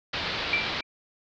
white low-pass noise, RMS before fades -31 dBFS, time 0.13-0.81 s, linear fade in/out 5 ms, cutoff 4500 Hz, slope 48 dB/octave
sine tone with exponential decay, 2349 Hz, D7, in tune, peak -19 dBFS, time 0.53-0.83 s, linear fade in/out 2 ms, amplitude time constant 64 ms
effects none

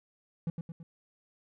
triangle tone with echo, 165.6 Hz, E3, 8 cents sharp, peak -27 dBFS, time 0.47-0.5 s, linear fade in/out 2 ms, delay 110 ms, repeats 3, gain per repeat -5 dB, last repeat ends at 0.83 s, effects none

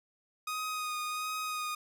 sawtooth tone with vibrato, 1244.5 Hz, D#6, in tune, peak -30 dBFS, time 0.47-1.75 s, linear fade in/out 5 ms, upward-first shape sine, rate 1.4 Hz, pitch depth 19 cents each way, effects none

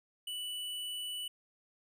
square tone, 2966 Hz, F#7, 4 cents sharp, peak -38 dBFS, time 0.27-1.28 s, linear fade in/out 5 ms, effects none

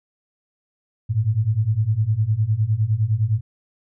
sine beating tone pair, 103.4 / 113.2 Hz, G#2 / A2, -7 / +50 cents, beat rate 9.8 Hz, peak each -21 / -19 dBFS, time 1.09-3.41 s, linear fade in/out 20 ms, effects none

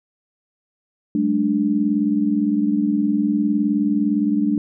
sine chord, G suspended second, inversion none, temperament equal with one note detuned, 196 / 215.5 / 293.7 Hz, G3 / A3 / D4, 0 / -36 / 0 cents, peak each -24 / -20 / -19 dBFS, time 1.15-4.58 s, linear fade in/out 2 ms, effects none

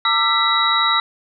sine tone cluster, 910 / 1184 / 1344 / 1980 / 3863 Hz, A#5 / D6 / E6 / B6 / B7, -42 / +14 / +33 / +4 / -39 cents, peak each -24 / -22 / -19 / -23 / -18 dBFS, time 0.05-1 s, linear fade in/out 2 ms, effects none

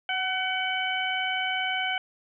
harmonic tone with a mistuned harmonic, 755 Hz, F#5, 35 cents sharp, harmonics 1 / 2 / 3 / 4, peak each -31 / -31 / -31 / -31 dBFS, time 0.09-1.98 s, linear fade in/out 2 ms, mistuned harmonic 1, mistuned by -20 cents, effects none

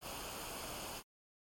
pink noise with comb filter, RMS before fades -45 dBFS, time 0.01-1.03 s, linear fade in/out 50 ms, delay 0.52 ms, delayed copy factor -0.55, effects MP3 64 kbps

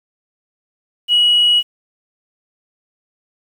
sine tone, 2914 Hz, F#7, 27 cents flat, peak -8 dBFS, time 1.08-1.63 s, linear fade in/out 50 ms, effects tanh soft clip ceiling -6 dBFS + 7-bit

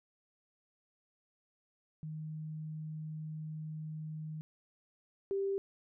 sine tone pair in turn, 155.56 / 392.7 Hz, D#3 / G4, 0 / +3 cents, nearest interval octave + major third, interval 1603 cents, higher second, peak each -39 / -31 dBFS, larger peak second, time 2.03-4.41 / 5.31-5.58 s, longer first, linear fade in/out 0 ms, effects none

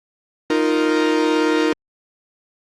45% pulse chord, Eb suspended second, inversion none, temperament equal, 311.1 / 349.2 / 466.2 Hz, Eb4 / F4 / Bb4, 0 / 0 / 0 cents, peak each -18 / -22 / -20 dBFS, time 0.5-1.73 s, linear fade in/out 2 ms, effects low-pass 5000 Hz 12 dB/octave + Opus 32 kbps

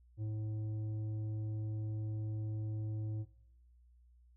triangle tone with tanh clipping, 107.9 Hz, A2, 33 cents flat, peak -37 dBFS, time 0.17-3.26 s, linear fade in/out 50 ms, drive 12 dB, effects noise-tail reverb RT60 1.0 s tail -23 dB re dry + added 60 Hz sine -61 dBFS peak until 4.36 s

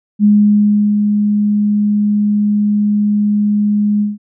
sine tone with ADSR envelope, 207.7 Hz, G#3, in tune, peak -5 dBFS, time 0.19-4.18 s, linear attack 52 ms, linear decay 710 ms, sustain -5 dB, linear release 170 ms, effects none

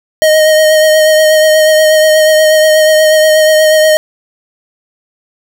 square tone with vibrato, 622.3 Hz, D#5, in tune, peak -5 dBFS, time 0.22-3.97 s, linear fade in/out 0 ms, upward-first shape triangle, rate 8.3 Hz, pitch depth 24 cents each way, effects none

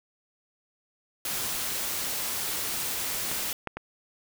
white noise, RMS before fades -31 dBFS, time 1.25-3.53 s, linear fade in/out 2 ms
clicks, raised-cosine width 0.5 ms, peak -18 / -16 / -20 dBFS, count 3, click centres 3.315 / 3.673 / 3.77 s
effects none

